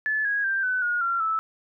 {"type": "tone with pitch steps", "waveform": "sine", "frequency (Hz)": [1730, 1651.9, 1577.3, 1506.1, 1438, 1373.1, 1311.1], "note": ["A6", "G#6", "G6", "F#6", "F#6", "F6", "E6"], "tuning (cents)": [-30, -10, 10, 30, -50, -30, -10], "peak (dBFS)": -22, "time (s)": [0.06, 1.39], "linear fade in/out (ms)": 0, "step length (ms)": 190, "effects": []}